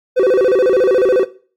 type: tone with vibrato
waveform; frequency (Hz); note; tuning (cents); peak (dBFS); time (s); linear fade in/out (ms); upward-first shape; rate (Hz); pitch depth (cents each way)
triangle; 438.1; A4; -7; -7; 0.16-1.25; 20; square; 14; 250
effects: noise-tail reverb RT60 0.4 s tail -17 dB re dry + AAC 48 kbps